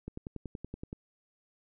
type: click train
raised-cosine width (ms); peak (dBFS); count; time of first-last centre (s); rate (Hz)
3; -26; 10; 0.08-0.929; 10.6
effects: none